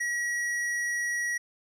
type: tone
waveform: square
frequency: 1916 Hz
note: A#6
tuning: 47 cents sharp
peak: -28 dBFS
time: 0-1.38 s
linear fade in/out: 10 ms
effects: low-pass 10000 Hz 12 dB/octave